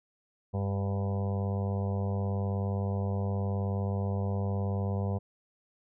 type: harmonic tone with a mistuned harmonic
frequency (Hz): 99.1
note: G2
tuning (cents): +19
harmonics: 1 / 2 / 4 / 5 / 6 / 7 / 8 / 9 / 10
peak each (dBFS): -29 / -35 / -42 / -40 / -45 / -44 / -48 / -49 / -50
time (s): 0.53-5.19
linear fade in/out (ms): 20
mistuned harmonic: 1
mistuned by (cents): -15
effects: none